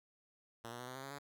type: tone with pitch steps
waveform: 5% pulse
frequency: 116.2 / 120.16 / 124.25 / 128.49 / 132.86 / 137.39 / 142.07 Hz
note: A#2 / B2 / B2 / C3 / C3 / C#3 / C#3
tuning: -5 / -47 / +11 / -31 / +27 / -15 / +43 cents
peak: -34 dBFS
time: 0.64-1.186 s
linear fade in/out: 5 ms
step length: 78 ms
effects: none